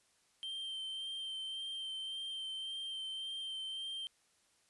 triangle tone with vibrato, 3136 Hz, G7, in tune, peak -38 dBFS, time 0.43-4.07 s, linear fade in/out 0 ms, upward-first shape sine, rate 1.8 Hz, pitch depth 17 cents each way, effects white hiss -72 dBFS RMS until 4.69 s + resampled to 24000 Hz

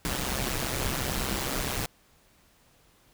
pink noise with amplitude modulation, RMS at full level -27 dBFS, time 0.05-1.86 s, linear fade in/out 0 ms, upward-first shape sine, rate 131 Hz, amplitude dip 75%, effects pink hiss -62 dBFS RMS until 3.13 s

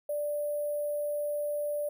sine tone with sample-and-hold, 589 Hz, D5, 5 cents sharp, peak -29 dBFS, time 0.09-1.89 s, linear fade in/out 5 ms, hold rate 11025 Hz, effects none

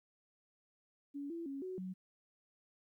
sine tone with pitch steps, 283.6 / 335.9 / 275.2 / 371.5 / 185.8 Hz, C#4 / E4 / C#4 / F#4 / F#3, +40 / +33 / -12 / +7 / +7 cents, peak -40 dBFS, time 1.14-1.94 s, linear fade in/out 20 ms, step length 160 ms, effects 13-bit

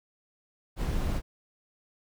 brown noise, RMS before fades -29 dBFS, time 0.76-1.22 s, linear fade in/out 50 ms, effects none

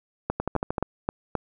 two click trains, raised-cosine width 1 ms, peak -12 / -10 dBFS, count 6 / 5, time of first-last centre 0.4-0.782 / 0.3-1.353 s, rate 13.1 / 3.8 Hz, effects none

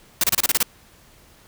white noise bursts, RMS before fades -18 dBFS, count 8, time 0.21-0.629 s, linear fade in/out 2 ms, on 27 ms, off 29 ms, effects pink hiss -52 dBFS RMS until 1.47 s

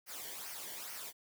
white noise with flanger, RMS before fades -45 dBFS, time 0.06-1.13 s, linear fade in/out 50 ms, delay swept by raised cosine 0.26 to 0.8 ms, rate 2.3 Hz, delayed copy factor -0.6, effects none

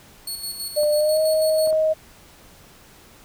20% pulse tone with tremolo, 4379 Hz, C#8, 22 cents flat, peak -21 dBFS, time 0.27-1.71 s, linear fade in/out 5 ms, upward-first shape square, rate 6.1 Hz, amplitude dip 50%
sine tone with pitch glide, 598 to 628.5 Hz, D5 to D#5, +31 to +17 cents, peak -16 dBFS, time 0.76-1.94 s, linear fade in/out 20 ms, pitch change +86 cents, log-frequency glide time 0.95-1.21 s
clicks, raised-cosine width 1 ms, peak -24 dBFS, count 3, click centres 0.833 / 1.674 / 1.728 s
effects pink hiss -49 dBFS RMS until 3.24 s

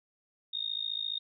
sine tone with amplitude modulation, 3700 Hz, A#7, 14 cents flat, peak -28 dBFS, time 0.53-1.19 s, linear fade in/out 10 ms, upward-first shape sine, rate 54.6 Hz, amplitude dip 95%, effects none

